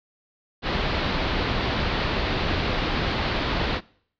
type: low-pass noise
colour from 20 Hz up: pink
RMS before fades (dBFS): -25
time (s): 0.62-3.81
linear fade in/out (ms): 50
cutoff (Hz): 4500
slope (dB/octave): 48
effects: noise-tail reverb RT60 0.6 s tail -23 dB re dry